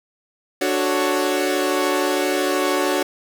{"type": "chord", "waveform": "sawtooth", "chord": "D major seventh", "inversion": "none", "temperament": "equal", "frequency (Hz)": [293.7, 370, 440, 554.4], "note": ["D4", "F#4", "A4", "C#5"], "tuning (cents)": [0, 0, 0, 0], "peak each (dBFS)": [-20, -18, -24, -20], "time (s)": [0.61, 3.03], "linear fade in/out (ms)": 5, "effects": []}